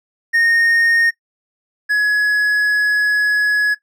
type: tone pair in turn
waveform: triangle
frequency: 1847 / 1685.3 Hz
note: A#6 / G#6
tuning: -16 / +25 cents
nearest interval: major second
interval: 159 cents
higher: first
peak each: -10 / -10 dBFS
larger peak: neither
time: 0.33-1.11 / 1.89-3.75 s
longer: second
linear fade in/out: 20 ms
effects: noise-tail reverb RT60 0.1 s tail -17 dB re dry